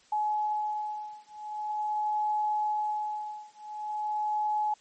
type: beating tone pair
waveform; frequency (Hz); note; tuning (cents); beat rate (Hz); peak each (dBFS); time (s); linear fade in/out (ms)
sine; 847 / 847.44; G#5 / G#5; +34 / +35; 0.44; -31 / -31; 0.12-4.74; 5
effects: white hiss -61 dBFS RMS until 4.8 s + MP3 32 kbps